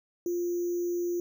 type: tone with sample-and-hold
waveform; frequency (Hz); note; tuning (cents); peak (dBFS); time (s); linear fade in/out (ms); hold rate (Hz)
sine; 349.2; F4; 0; -27; 0.26-1.2; 2; 6300
effects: none